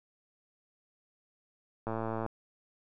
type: click train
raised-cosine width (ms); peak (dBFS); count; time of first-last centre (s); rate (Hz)
1; -21; 45; 1.87-2.263; 112
effects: none